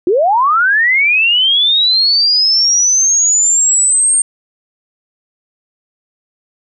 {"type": "linear sweep", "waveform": "sine", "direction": "up", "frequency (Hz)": [327.5, 8700], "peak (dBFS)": -8, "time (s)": [0.07, 4.22], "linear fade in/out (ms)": 2, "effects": []}